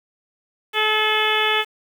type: harmonic tone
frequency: 430.8 Hz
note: A4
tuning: 37 cents flat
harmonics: 1 / 2 / 3 / 4 / 5 / 6 / 7 / 8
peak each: -25 / -25 / -25 / -25 / -25 / -25 / -25 / -25 dBFS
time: 0.73-1.65 s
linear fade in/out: 50 ms
effects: 7-bit